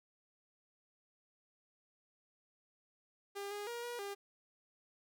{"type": "tone with pitch steps", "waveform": "sawtooth", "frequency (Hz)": [401.1, 411.2, 473.9, 480.6, 401.1], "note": ["G4", "G#4", "A#4", "B4", "G4"], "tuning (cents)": [40, -17, 28, -47, 40], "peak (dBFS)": -37, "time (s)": [3.35, 4.15], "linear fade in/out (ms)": 20, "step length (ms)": 160, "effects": []}